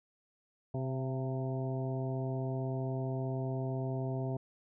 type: harmonic tone with a mistuned harmonic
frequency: 130.8 Hz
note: C3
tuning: in tune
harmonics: 1 / 2 / 3 / 4 / 5 / 6 / 7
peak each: -34 / -41 / -41 / -49 / -42 / -54 / -51 dBFS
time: 0.74-4.37 s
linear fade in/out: 5 ms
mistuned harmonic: 5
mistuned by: +33 cents
effects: none